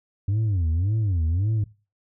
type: tone with vibrato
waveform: sine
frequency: 94 Hz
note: F#2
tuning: 28 cents sharp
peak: -17 dBFS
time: 0.28-1.64 s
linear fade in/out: 5 ms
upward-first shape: sine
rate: 1.8 Hz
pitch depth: 290 cents each way
effects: noise-tail reverb RT60 0.3 s tail -20 dB re dry + tanh soft clip ceiling -19 dBFS